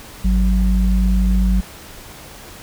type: tone pair together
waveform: sine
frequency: 52.22 / 186.1 Hz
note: G#1 / F#3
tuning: +10 / +10 cents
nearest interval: octave + minor seventh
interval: 2200 cents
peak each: -13 / -18 dBFS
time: 0.24-1.61 s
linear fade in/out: 10 ms
effects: pink hiss -38 dBFS RMS until 2.62 s